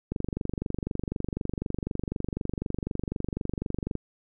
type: click train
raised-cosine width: 3 ms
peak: -16 dBFS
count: 93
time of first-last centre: 0.12-3.953 s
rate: 24 Hz
effects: none